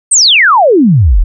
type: exponential sweep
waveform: sine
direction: down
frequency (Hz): 8990 to 34.09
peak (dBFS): -3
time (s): 0.11-1.24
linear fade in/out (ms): 10
effects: none